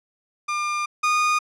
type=tone pair in turn; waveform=30% pulse; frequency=1200 / 1228 Hz; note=D6 / D#6; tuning=+37 / -23 cents; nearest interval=unison; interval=40 cents; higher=second; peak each=-20 / -15 dBFS; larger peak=second; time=0.48-0.86 / 1.03-1.39 s; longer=first; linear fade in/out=10 ms; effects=low-pass 7000 Hz 12 dB/octave